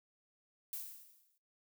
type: noise with exponential decay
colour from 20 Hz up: violet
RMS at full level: -40 dBFS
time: 0.73-1.38 s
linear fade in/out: 1 ms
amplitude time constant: 140 ms
effects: noise-tail reverb RT60 0.3 s tail -21 dB re dry